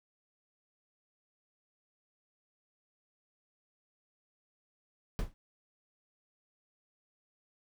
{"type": "noise with exponential decay", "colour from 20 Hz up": "brown", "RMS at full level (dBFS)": -25, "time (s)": [5.19, 5.34], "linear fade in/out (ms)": 0, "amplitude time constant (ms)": 32, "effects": []}